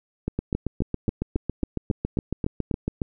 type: two click trains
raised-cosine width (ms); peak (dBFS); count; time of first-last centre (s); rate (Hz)
3; -12 / -12; 10 / 20; 0.28-2.712 / 0.39-3.018; 3.7 / 7.23
effects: none